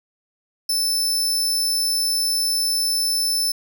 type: tone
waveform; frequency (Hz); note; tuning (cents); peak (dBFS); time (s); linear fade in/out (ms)
sawtooth; 5280; E8; +2; -16; 0.69-3.52; 5
effects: none